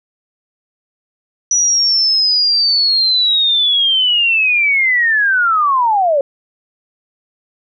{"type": "linear sweep", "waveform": "sine", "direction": "down", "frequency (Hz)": [5900, 535], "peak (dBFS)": -10, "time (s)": [1.51, 6.21], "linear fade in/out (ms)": 2, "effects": []}